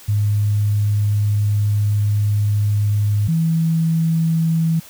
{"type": "tone pair in turn", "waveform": "sine", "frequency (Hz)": [103.83, 163.16], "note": ["G#2", "E3"], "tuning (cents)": [0, -17], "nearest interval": "minor sixth", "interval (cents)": 783, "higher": "second", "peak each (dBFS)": -14, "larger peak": "neither", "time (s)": [[0.08, 3.28], [3.28, 4.8]], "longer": "first", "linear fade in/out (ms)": 10, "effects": ["white hiss -42 dBFS RMS until 4.89 s"]}